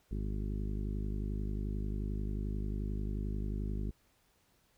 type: harmonic tone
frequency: 51.3 Hz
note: G#1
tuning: 21 cents flat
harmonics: 1 / 2 / 3 / 4 / 5 / 6 / 7 / 8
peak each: -35 / -41 / -45 / -43 / -48 / -51 / -50 / -54 dBFS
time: 0.11-3.91 s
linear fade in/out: 5 ms
effects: pink hiss -71 dBFS RMS until 4.77 s